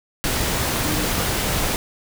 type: tone in noise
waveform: sine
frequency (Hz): 304.1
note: D#4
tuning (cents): -40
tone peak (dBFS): -28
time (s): 0.85-1.06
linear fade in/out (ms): 0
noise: pink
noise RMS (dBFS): -22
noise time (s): 0.24-1.76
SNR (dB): -9
effects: none